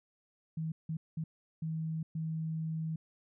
sine tone bursts at uneven times, 160 Hz, D#3, 49 cents sharp, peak -33 dBFS, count 5, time 0.57-0.72 / 0.89-0.97 / 1.17-1.24 / 1.62-2.03 / 2.15-2.96 s, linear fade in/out 5 ms, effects none

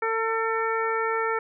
harmonic tone, 449.4 Hz, A4, 37 cents sharp, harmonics 1 / 2 / 3 / 4 / 5, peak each -27 / -30 / -28 / -32 / -35 dBFS, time 0.02-1.39 s, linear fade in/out 5 ms, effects none

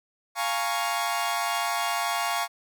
sawtooth chord, Bb minor seventh, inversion second, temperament equal, 698.5 / 830.6 / 932.3 / 1108.7 Hz, F5 / Ab5 / Bb5 / Db6, 0 / 0 / 0 / 0 cents, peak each -26 / -28 / -30 / -26 dBFS, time 0.35-2.48 s, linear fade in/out 50 ms, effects none

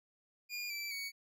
25% pulse tone with pitch steps, 2422 / 2329 / 2239 Hz, D#7 / D7 / C#7, -47 / -15 / +17 cents, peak -35 dBFS, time 0.49-1.12 s, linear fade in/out 50 ms, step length 210 ms, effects none

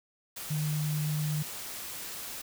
sine tone in noise, 151.5 Hz, D#3, 46 cents flat, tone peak -28 dBFS, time 0.5-1.43 s, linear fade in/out 10 ms, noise white, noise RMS -40 dBFS, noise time 0.36-2.42 s, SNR +9 dB, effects none

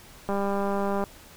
click train, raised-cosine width 1 ms, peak -15 dBFS, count 150, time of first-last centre 0.29-1.039 s, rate 199 Hz, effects pink hiss -49 dBFS RMS until 1.36 s

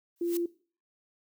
blue noise with exponential growth, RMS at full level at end -35 dBFS, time 0.16-0.37 s, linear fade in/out 2 ms, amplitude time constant 44 ms
sine tone, 343.9 Hz, F4, 27 cents flat, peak -27 dBFS, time 0.21-0.46 s, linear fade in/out 5 ms
effects noise-tail reverb RT60 0.4 s tail -18 dB re dry

